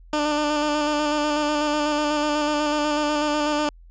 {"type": "tone with vibrato", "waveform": "15% pulse", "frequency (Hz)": 298.2, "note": "D4", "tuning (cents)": 27, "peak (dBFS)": -14, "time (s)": [0.13, 3.69], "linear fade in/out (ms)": 2, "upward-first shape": "square", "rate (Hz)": 8.1, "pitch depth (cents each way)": 21, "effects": ["added 42 Hz sine -44 dBFS peak until 3.9 s", "resampled to 16000 Hz"]}